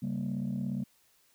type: chord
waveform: sine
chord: G diminished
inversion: second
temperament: equal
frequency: 138.59 / 196 / 233.1 Hz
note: Db3 / G3 / Bb3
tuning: 0 / 0 / 0 cents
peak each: -35 / -33 / -34 dBFS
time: 0.02-0.84 s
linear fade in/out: 10 ms
effects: tanh soft clip ceiling -26 dBFS + white hiss -67 dBFS RMS until 1.34 s